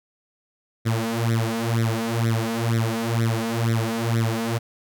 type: tone with flanger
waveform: sawtooth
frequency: 114.4 Hz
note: A#2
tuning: 32 cents flat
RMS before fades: -23 dBFS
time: 0.85-4.59 s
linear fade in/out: 20 ms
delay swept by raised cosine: 0.52 to 4.22 ms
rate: 2.1 Hz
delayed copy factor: +1
effects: none